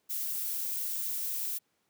violet noise, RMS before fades -34 dBFS, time 0.09-1.59 s, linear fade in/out 20 ms, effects pink hiss -75 dBFS RMS until 1.89 s + high-pass 150 Hz 12 dB/octave

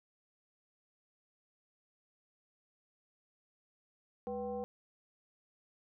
sine tone with frequency modulation, 490.1 Hz, B4, 13 cents flat, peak -36 dBFS, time 4.27-4.64 s, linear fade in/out 0 ms, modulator 283 Hz, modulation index 0.93, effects none

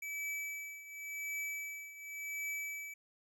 square tone with tremolo, 2300 Hz, D7, 37 cents flat, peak -37 dBFS, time 0.02-2.94 s, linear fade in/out 5 ms, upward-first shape triangle, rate 0.91 Hz, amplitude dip 80%, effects none

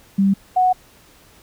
sine tone pair in turn, 196 / 737.4 Hz, G3 / F#5, 0 / -6 cents, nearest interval octave + major seventh, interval 2294 cents, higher second, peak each -12 dBFS, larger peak neither, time 0.18-0.34 / 0.56-0.73 s, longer second, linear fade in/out 10 ms, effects pink hiss -50 dBFS RMS until 1.42 s

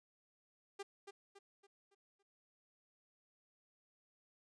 sawtooth tone with echo, 398.3 Hz, G4, 28 cents sharp, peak -39 dBFS, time 0.79-0.83 s, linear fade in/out 10 ms, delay 280 ms, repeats 5, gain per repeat -7 dB, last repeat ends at 2.23 s, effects resampled to 22050 Hz

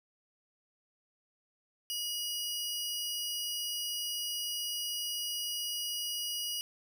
sawtooth tone pair together, 2900 / 4869 Hz, F#7 / D#8, -35 / -38 cents, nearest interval major sixth, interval 897 cents, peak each -32 / -37 dBFS, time 1.9-6.61 s, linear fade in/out 0 ms, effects none

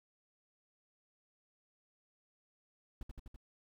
brown noise with echo, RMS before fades -42 dBFS, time 3.01-3.03 s, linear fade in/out 2 ms, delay 83 ms, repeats 4, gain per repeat -2 dB, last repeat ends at 3.362 s, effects none

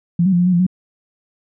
sine tone with pitch steps, 172.1 / 191.5 / 174.7 / 177.6 / 183.3 / 172.9 / 184 Hz, F3 / G3 / F3 / F3 / F#3 / F3 / F#3, -25 / -40 / +1 / +29 / -16 / -17 / -9 cents, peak -11 dBFS, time 0.19-0.666 s, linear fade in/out 5 ms, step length 68 ms, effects none

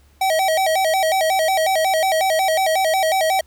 square tone with vibrato, 698.5 Hz, F5, in tune, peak -16 dBFS, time 0.21-3.41 s, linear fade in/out 5 ms, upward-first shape square, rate 5.5 Hz, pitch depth 160 cents each way, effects added 71 Hz sine -51 dBFS peak until 3.46 s + pink hiss -58 dBFS RMS until 3.46 s

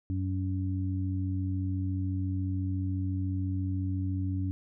harmonic tone, 94.1 Hz, F#2, 30 cents sharp, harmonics 1 / 2 / 3, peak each -29 / -40 / -35 dBFS, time 0.1-4.51 s, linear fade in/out 0 ms, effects none

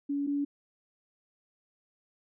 sine tone pair in turn, 283.7 / 285.3 Hz, C#4 / C#4, +40 / +50 cents, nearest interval unison, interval 10 cents, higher second, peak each -28 / -27 dBFS, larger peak second, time 0.09-0.27 / 0.27-0.45 s, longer neither, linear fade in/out 10 ms, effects none

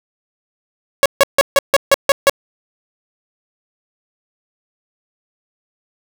sawtooth tone bursts, 554.4 Hz, C#5, in tune, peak -3 dBFS, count 8, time 1.03-2.296 s, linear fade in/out 0 ms, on 27 ms, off 150 ms, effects none

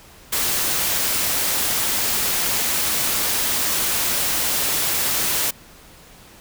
white noise, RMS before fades -21 dBFS, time 0.32-5.51 s, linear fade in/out 10 ms, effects pink hiss -46 dBFS RMS until 6.4 s

